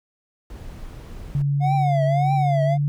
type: noise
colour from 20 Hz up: brown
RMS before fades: -36 dBFS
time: 0.5-1.42 s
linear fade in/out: 2 ms
type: tone with pitch glide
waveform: sine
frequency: 141.7 to 144.43 Hz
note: C#3 to D3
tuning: +38 to -29 cents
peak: -18 dBFS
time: 1.35-2.88 s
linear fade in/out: 0 ms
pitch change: +33 cents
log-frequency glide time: 2.5-2.7 s
type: tone with vibrato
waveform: triangle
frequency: 711 Hz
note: F5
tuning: 31 cents sharp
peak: -18 dBFS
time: 1.6-2.78 s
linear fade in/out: 50 ms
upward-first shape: triangle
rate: 1.7 Hz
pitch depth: 190 cents each way
effects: none